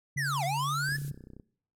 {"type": "tone with pitch glide", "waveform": "sine", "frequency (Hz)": [140, 141.71], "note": ["C#3", "C#3"], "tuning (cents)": [18, 39], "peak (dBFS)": -32, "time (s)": [0.16, 1.12], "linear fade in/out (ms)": 5, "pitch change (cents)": 21, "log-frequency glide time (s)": [0.48, 0.65]}
{"type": "linear two-way sweep", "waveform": "square", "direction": "down then up", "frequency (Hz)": [2037, 659.3, 1760], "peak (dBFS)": -30, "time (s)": [0.17, 0.97], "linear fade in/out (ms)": 10, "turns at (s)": 0.44}
{"type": "noise", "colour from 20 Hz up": "violet", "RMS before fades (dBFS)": -44, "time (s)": [0.24, 1.11], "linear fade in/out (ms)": 20}
{"type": "click train", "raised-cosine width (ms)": 3, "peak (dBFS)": -35, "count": 17, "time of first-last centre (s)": [0.89, 1.398], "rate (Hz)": 31.5}
{"effects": ["noise-tail reverb RT60 0.6 s tail -21 dB re dry", "low-pass 12000 Hz 12 dB/octave"]}